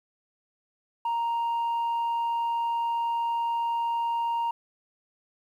sine tone, 932.3 Hz, A#5, in tune, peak -22 dBFS, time 1.05-4.51 s, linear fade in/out 5 ms, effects tanh soft clip ceiling -24 dBFS + 10-bit

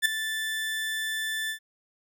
30% pulse tone with ADSR envelope, 1760 Hz, A6, in tune, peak -14 dBFS, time 0.02-1.59 s, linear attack 36 ms, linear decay 4 ms, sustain -12 dB, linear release 92 ms, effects none

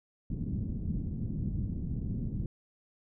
white low-pass noise, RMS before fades -34 dBFS, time 0.3-2.46 s, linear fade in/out 2 ms, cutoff 210 Hz, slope 24 dB/octave, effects none

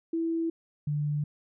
sine tone pair in turn, 329.6 / 147.71 Hz, E4 / D3, 0 / +10 cents, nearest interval octave + major second, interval 1390 cents, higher first, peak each -26 dBFS, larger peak neither, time 0.13-0.5 / 0.87-1.24 s, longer neither, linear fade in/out 5 ms, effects none

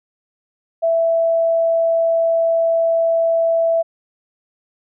sine tone, 662 Hz, E5, 7 cents sharp, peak -13 dBFS, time 0.82-3.83 s, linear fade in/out 20 ms, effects none

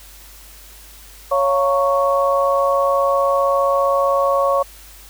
harmonic tone with a mistuned harmonic, 185 Hz, F#3, in tune, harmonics 3 / 4 / 5 / 6, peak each -16 / -24 / -28 / -18 dBFS, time 1.31-4.63 s, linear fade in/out 10 ms, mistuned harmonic 4, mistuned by -110 cents, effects added 50 Hz sine -43 dBFS peak until 5.09 s + white hiss -43 dBFS RMS until 5.09 s

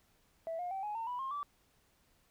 sine tone with pitch steps, 657 / 712.3 / 772.3 / 837.4 / 907.9 / 984.4 / 1067.3 / 1157.2 Hz, E5 / F5 / G5 / G#5 / A#5 / B5 / C6 / D6, -6 / +34 / -26 / +14 / -46 / -6 / +34 / -26 cents, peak -35 dBFS, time 0.47-1.43 s, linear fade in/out 0 ms, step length 120 ms, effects tanh soft clip ceiling -32 dBFS + pink hiss -71 dBFS RMS until 2.3 s

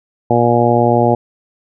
harmonic tone, 119.2 Hz, A#2, 39 cents sharp, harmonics 1 / 2 / 3 / 4 / 5 / 6 / 7, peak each -17 / -17 / -17 / -17 / -17 / -17 / -17 dBFS, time 0.3-1.15 s, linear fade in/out 5 ms, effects none

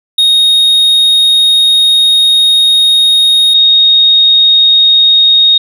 triangle / sine tone pair in turn, 3729 / 3729 Hz, A#7 / A#7, 0 / 0 cents, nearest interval unison, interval 0 cents, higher neither, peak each -3 dBFS, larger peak neither, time 0.18-3.54 / 3.54-5.58 s, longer first, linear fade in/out 5 ms, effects none

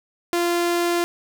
sawtooth tone, 345.9 Hz, F4, 17 cents flat, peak -15 dBFS, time 0.33-1.04 s, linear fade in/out 0 ms, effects none

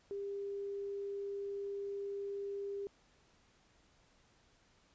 sine tone, 400 Hz, G4, 35 cents sharp, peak -38 dBFS, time 0.11-2.87 s, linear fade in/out 0 ms, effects pink hiss -69 dBFS RMS until 4.94 s + resampled to 16000 Hz

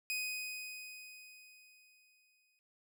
sawtooth tone with exponential decay, 2500 Hz, D#7, 8 cents sharp, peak -31 dBFS, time 0.1-2.59 s, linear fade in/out 0 ms, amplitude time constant 540 ms, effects none

